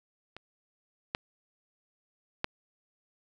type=clicks; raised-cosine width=0.3 ms; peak=-27 / -13 / -12 dBFS; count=3; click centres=0.366 / 1.149 / 2.444 s; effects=none